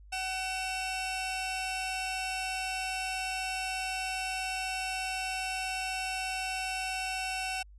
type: tone pair together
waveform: sawtooth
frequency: 752.8 / 2692 Hz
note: F#5 / E7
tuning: +30 / +36 cents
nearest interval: octave + minor seventh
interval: 2206 cents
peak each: -31 / -32 dBFS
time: 0.12-7.63 s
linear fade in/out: 10 ms
effects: added 50 Hz sine -50 dBFS peak until 7.78 s + resampled to 24000 Hz